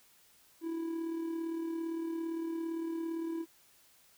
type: tone with amplitude modulation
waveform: triangle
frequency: 329.6 Hz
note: E4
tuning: in tune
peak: -30 dBFS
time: 0.61-3.46 s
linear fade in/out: 50 ms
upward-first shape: sine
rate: 37.6 Hz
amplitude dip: 45%
effects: white hiss -64 dBFS RMS until 4.17 s

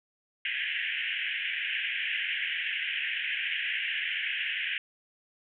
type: band-pass noise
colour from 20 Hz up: white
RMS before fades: -32 dBFS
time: 0.45-4.78 s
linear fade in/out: 2 ms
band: 1600 to 3100 Hz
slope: 96 dB/octave
effects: none

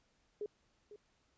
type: tone with echo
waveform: sine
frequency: 416.4 Hz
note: G#4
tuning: 5 cents sharp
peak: -37 dBFS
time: 0.41-0.46 s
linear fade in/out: 2 ms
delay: 500 ms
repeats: 1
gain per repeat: -13 dB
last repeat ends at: 0.96 s
effects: pink hiss -75 dBFS RMS until 1.37 s + resampled to 16000 Hz

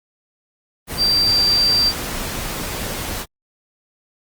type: tone in noise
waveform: sine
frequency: 4699 Hz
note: D8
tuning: in tune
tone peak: -13 dBFS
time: 0.97-1.93 s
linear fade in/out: 50 ms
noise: pink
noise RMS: -26 dBFS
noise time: 0.87-3.26 s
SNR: +10 dB
effects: Opus 32 kbps

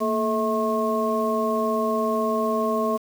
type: harmonic tone with a mistuned harmonic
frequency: 216.4 Hz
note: A3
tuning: 29 cents flat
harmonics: 1 / 2 / 3 / 5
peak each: -26 / -26 / -26 / -26 dBFS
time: 0-2.98 s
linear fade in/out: 20 ms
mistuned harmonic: 1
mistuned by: +98 cents
effects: 7-bit

